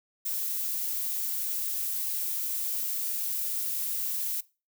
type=noise; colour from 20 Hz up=violet; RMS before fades=-31 dBFS; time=0.25-4.41 s; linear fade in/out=10 ms; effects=noise-tail reverb RT60 0.3 s tail -21 dB re dry